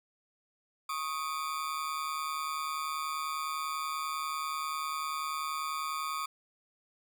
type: ring-modulated tone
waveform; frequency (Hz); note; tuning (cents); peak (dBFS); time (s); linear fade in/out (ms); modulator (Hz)
40% pulse; 1174.7; D6; 0; -29; 0.89-6.26; 5; 75.1
effects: none